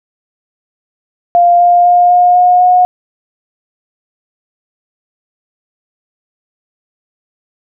sine tone with pitch steps, 698 / 703.3 / 708.6 / 713.9 / 719.3 / 724.7 Hz, F5 / F5 / F5 / F5 / F#5 / F#5, -1 / +12 / +25 / +38 / -49 / -36 cents, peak -4 dBFS, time 1.35-2.85 s, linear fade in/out 0 ms, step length 250 ms, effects none

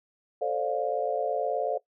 sine chord, D minor seventh, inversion second, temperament just, 440.5 / 528.6 / 587.3 / 704.8 Hz, A4 / C5 / D5 / F5, +2 / +18 / 0 / +16 cents, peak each -31 dBFS, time 0.41-1.78 s, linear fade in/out 10 ms, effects noise-tail reverb RT60 0.1 s tail -18 dB re dry

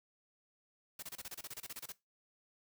white noise bursts, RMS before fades -45 dBFS, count 15, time 0.99-1.922 s, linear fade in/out 5 ms, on 36 ms, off 28 ms, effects noise-tail reverb RT60 0.2 s tail -19 dB re dry

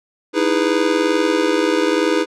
square chord, E major seventh, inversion third, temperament just, 309 / 329.6 / 412 / 494.4 Hz, D#4 / E4 / G#4 / B4, -12 / 0 / -14 / +2 cents, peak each -21 dBFS, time 0.33-2.26 s, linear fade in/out 50 ms, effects low-pass 6000 Hz 12 dB/octave

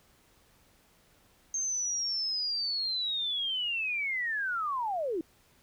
sine linear sweep, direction down, 6400 to 303 Hz, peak -29 dBFS, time 1.54-5.21 s, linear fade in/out 2 ms, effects pink hiss -64 dBFS RMS until 5.62 s

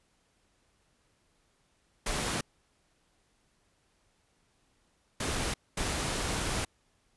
pink noise bursts at uneven times, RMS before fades -32 dBFS, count 3, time 2.06-2.41 / 5.2-5.54 / 5.77-6.65 s, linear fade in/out 5 ms, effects pink hiss -71 dBFS RMS until 7.16 s + resampled to 24000 Hz

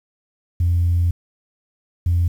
sine tone pair in turn, 86.5 / 86.5 Hz, F2 / F2, -16 / -16 cents, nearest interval unison, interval 0 cents, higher neither, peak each -13 dBFS, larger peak neither, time 0.6-1.11 / 2.06-2.28 s, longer first, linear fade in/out 5 ms, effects tanh soft clip ceiling -11 dBFS + 8-bit

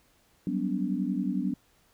sine chord, G major seventh, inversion third, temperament equal with one note detuned, 185 / 196 / 246.9 / 286.6 Hz, F#3 / G3 / B3 / D4, 0 / 0 / 0 / -42 cents, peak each -32 dBFS, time 0.47-1.54 s, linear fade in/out 2 ms, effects pink hiss -65 dBFS RMS until 1.93 s

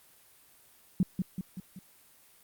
sine tone with echo, 185 Hz, F#3, in tune, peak -21 dBFS, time 1-1.03 s, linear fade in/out 2 ms, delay 190 ms, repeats 4, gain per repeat -5 dB, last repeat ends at 1.79 s, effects white hiss -60 dBFS RMS until 2.43 s + Opus 32 kbps

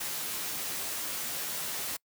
white noise with comb filter, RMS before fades -35 dBFS, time 0-1.97 s, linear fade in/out 10 ms, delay 13 ms, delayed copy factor +0.55, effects noise-tail reverb RT60 0.1 s tail -26 dB re dry + high-pass 100 Hz 12 dB/octave

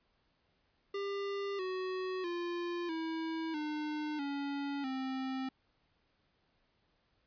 square tone with pitch steps, 398.8 / 372.1 / 347.2 / 323.9 / 302.2 / 282 / 263.1 Hz, G4 / F#4 / F4 / E4 / D4 / C#4 / C4, +30 / +10 / -10 / -30 / +50 / +30 / +10 cents, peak -36 dBFS, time 0.94-5.49 s, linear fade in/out 5 ms, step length 650 ms, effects pink hiss -75 dBFS RMS until 7.26 s + resampled to 11025 Hz

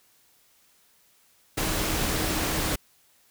sine tone in noise, 314.5 Hz, D#4, 19 cents sharp, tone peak -35 dBFS, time 1.57-2.76 s, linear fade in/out 10 ms, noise pink, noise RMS -27 dBFS, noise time 1.57-2.76 s, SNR -11 dB, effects white hiss -62 dBFS RMS until 3.3 s

